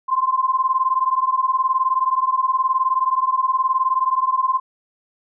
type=beating tone pair; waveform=sine; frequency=1036 / 1055 Hz; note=C6 / C6; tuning=-17 / +14 cents; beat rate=19 Hz; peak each=-19 dBFS; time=0.08-4.6 s; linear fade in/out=20 ms; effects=none